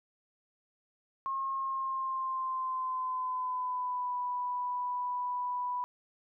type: tone with pitch glide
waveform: sine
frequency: 1077 to 987.6 Hz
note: C6 to B5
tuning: +50 to 0 cents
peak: -31 dBFS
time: 1.26-5.84 s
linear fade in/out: 0 ms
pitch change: -150 cents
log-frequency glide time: 1.55-4.16 s
effects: none